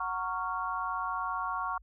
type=chord; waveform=sine; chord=Gb major seventh; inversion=none; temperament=just; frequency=740 / 925 / 1110 / 1387.5 Hz; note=Gb5 / Bb5 / Db6 / F6; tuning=0 / -14 / +2 / -12 cents; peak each=-39 / -38 / -33 / -38 dBFS; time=0-1.78 s; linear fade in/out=5 ms; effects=added 50 Hz sine -54 dBFS peak until 1.82 s